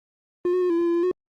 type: tone with pitch steps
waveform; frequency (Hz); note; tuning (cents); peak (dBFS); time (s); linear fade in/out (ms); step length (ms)
triangle; 354.4 / 365 / 360.1 / 337 / 342.9 / 340.5 / 342.6 / 364.2; F4 / F#4 / F#4 / E4 / F4 / F4 / F4 / F#4; +25 / -24 / -47 / +38 / -32 / -44 / -33 / -27; -17; 0.45-1.114; 2; 83
effects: Opus 24 kbps